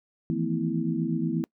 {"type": "tone cluster", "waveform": "sine", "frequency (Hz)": [160.6, 169, 223.4, 252.3, 326.2], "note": ["E3", "E3", "A3", "B3", "E4"], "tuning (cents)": [-45, 43, 27, 37, -18], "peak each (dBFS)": -31, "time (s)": [0.3, 1.44], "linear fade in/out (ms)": 0, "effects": ["noise-tail reverb RT60 0.1 s tail -25 dB re dry"]}